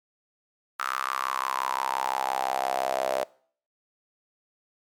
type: tone with high-pass filter sweep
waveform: sawtooth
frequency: 65.8 Hz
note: C2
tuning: 10 cents sharp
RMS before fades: -28 dBFS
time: 0.79-3.24 s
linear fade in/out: 10 ms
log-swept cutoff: 1300 to 610 Hz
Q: 6.9
effects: noise-tail reverb RT60 0.5 s tail -23 dB re dry + MP3 96 kbps